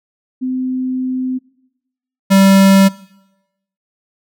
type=tone pair in turn; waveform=sine / square; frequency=256.8 / 194.21 Hz; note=C4 / G3; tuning=-32 / -16 cents; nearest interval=perfect fourth; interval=484 cents; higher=first; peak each=-16 / -7 dBFS; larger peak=second; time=0.41-1.39 / 2.3-2.89 s; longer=first; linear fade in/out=20 ms; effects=noise-tail reverb RT60 0.9 s tail -21 dB re dry